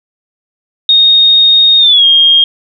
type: tone with pitch glide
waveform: sine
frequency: 3713 to 3232 Hz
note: A#7 to G#7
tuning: -8 to -48 cents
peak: -3 dBFS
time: 0.89-2.44 s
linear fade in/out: 2 ms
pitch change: -240 cents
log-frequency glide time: 1.79-2.05 s
effects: none